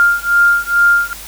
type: beating tone pair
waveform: sine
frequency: 1400 / 1402.3 Hz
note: F6 / F6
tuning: +4 / +7 cents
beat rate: 2.3 Hz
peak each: -12 dBFS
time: 0-1.13 s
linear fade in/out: 0 ms
effects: added 50 Hz sine -38 dBFS peak until 1.27 s + white hiss -32 dBFS RMS until 1.27 s